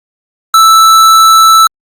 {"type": "tone with hard clipping", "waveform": "sine", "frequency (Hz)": 1318.5, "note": "E6", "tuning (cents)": 0, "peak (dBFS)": -3, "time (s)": [0.54, 1.67], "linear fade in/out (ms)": 2, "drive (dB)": 17, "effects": ["Opus 48 kbps"]}